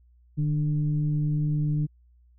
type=tone with frequency modulation; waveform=sine; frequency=150.4 Hz; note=D3; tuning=42 cents sharp; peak=-22 dBFS; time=0.37-1.87 s; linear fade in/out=20 ms; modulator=145 Hz; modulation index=0.46; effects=added 60 Hz sine -55 dBFS peak until 2.38 s